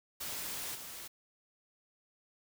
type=noise with level steps; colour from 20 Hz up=white; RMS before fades=-40 / -46 dBFS; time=0.2-1.08 s; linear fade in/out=10 ms; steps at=0.74 s; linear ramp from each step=20 ms; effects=none